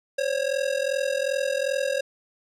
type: ring-modulated tone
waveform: square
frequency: 545 Hz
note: C#5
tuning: 29 cents flat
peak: -21 dBFS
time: 0.18-2.01 s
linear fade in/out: 5 ms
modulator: 21.3 Hz
effects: low-pass 9000 Hz 12 dB/octave